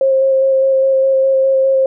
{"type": "tone with vibrato", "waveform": "sine", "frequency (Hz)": 534, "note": "C5", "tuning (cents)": 35, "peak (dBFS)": -9, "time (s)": [0.01, 1.86], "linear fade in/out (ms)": 2, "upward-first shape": "square", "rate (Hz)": 4.9, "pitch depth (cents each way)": 10, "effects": []}